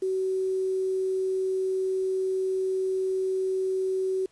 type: tone with quantisation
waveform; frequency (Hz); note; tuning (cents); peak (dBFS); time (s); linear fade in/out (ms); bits
sine; 377.9; F#4; +37; -24; 0.02-4.26; 5; 8
effects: pink hiss -64 dBFS RMS until 4.31 s + resampled to 24000 Hz